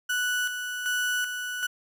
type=tone with tremolo; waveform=35% pulse; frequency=1480 Hz; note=F#6; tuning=in tune; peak=-23 dBFS; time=0.09-1.67 s; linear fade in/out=10 ms; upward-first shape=square; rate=1.3 Hz; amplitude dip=50%; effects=none